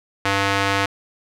square tone with band-pass filter, 98.8 Hz, G2, 14 cents sharp, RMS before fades -20 dBFS, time 0.25-0.86 s, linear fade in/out 5 ms, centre 1900 Hz, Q 0.73, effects none

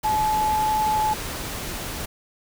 sine tone in noise, 860 Hz, A5, 40 cents flat, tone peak -19 dBFS, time 0.04-1.14 s, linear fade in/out 10 ms, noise pink, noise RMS -31 dBFS, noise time 0.03-2.06 s, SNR +9 dB, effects none

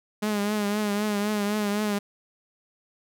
sawtooth tone with vibrato, 207.7 Hz, G#3, in tune, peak -20 dBFS, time 0.22-1.99 s, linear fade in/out 10 ms, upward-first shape triangle, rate 3.9 Hz, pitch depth 58 cents each way, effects none

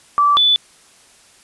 sine tone pair in turn, 1161 / 3479 Hz, D6 / A7, -20 / -20 cents, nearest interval octave + perfect fifth, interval 1900 cents, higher second, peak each -10 dBFS, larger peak neither, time 0.18-0.37 / 0.37-0.56 s, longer neither, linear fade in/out 0 ms, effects white hiss -49 dBFS RMS until 1.43 s + resampled to 24000 Hz

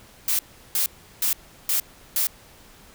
blue noise bursts, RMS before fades -22 dBFS, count 5, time 0.28-2.27 s, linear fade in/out 2 ms, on 110 ms, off 360 ms, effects pink hiss -50 dBFS RMS until 2.94 s

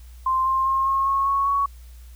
sine tone with pitch steps, 1046.5 / 1058 / 1069.7 / 1081.5 / 1093.5 / 1105.5 / 1117.7 Hz, C6 / C6 / C6 / C#6 / C#6 / C#6 / C#6, 0 / +19 / +38 / -43 / -24 / -5 / +14 cents, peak -18 dBFS, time 0.26-1.66 s, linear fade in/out 5 ms, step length 200 ms, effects added 60 Hz sine -40 dBFS peak until 2.15 s + white hiss -56 dBFS RMS until 2.15 s

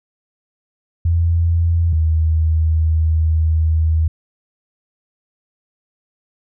sine tone pair in turn, 84.2 / 79.75 Hz, E2 / D#2, +37 / +43 cents, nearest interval minor second, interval 94 cents, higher first, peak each -12 dBFS, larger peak neither, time 1.05-1.93 / 1.93-4.08 s, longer second, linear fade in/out 5 ms, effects none

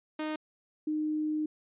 sawtooth / sine tone pair in turn, 308.6 / 306.6 Hz, D#4 / D#4, -14 / -25 cents, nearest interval unison, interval 11 cents, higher first, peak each -28 dBFS, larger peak neither, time 0.19-0.36 / 0.87-1.46 s, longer second, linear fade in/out 5 ms, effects resampled to 8000 Hz

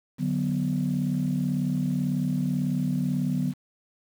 sine chord, B minor, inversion first, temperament equal, 146.83 / 185 / 246.9 Hz, D3 / F#3 / B3, 0 / 0 / 0 cents, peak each -27 dBFS, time 0.18-3.54 s, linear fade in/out 50 ms, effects tanh soft clip ceiling -16 dBFS + 8-bit

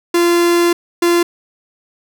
45% pulse tone bursts at uneven times, 345 Hz, F4, 21 cents flat, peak -10 dBFS, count 2, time 0.14-0.73 / 1.02-1.23 s, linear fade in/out 5 ms, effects none

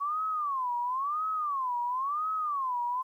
sine tone with vibrato, 1108.7 Hz, C#6, in tune, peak -28 dBFS, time 0-3.03 s, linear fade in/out 20 ms, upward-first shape sine, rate 0.97 Hz, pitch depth 250 cents each way, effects 11-bit

